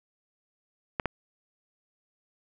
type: clicks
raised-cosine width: 0.5 ms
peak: -12 dBFS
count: 2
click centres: 0.998 / 1.057 s
effects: none